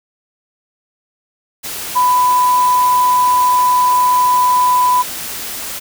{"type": "tone in noise", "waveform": "sine", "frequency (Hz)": 996, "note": "B5", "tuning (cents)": 14, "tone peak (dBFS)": -9, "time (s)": [1.95, 5.03], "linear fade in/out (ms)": 20, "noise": "white", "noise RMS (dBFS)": -25, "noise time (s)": [1.63, 5.8], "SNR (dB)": 13, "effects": []}